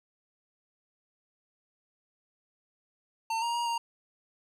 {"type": "tone with pitch steps", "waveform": "square", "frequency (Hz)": [902, 939, 947, 933], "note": ["A5", "A#5", "A#5", "A#5"], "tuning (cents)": [43, 12, 27, 1], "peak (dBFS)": -29, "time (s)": [3.3, 3.78], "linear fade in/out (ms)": 5, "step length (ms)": 120, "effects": ["low-pass 9000 Hz 12 dB/octave", "11-bit"]}